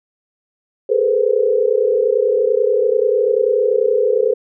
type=tone cluster; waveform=sine; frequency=414.2 / 443.2 / 483.6 / 515 Hz; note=G#4 / A4 / B4 / C5; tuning=-5 / +13 / -36 / -28 cents; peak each=-18 dBFS; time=0.89-4.34 s; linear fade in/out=10 ms; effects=none